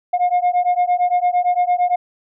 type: beating tone pair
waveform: sine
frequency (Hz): 711 / 719.8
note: F5 / F#5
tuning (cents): +31 / -48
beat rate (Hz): 8.8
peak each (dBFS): -15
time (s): 0.13-1.96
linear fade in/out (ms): 10
effects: tanh soft clip ceiling -11 dBFS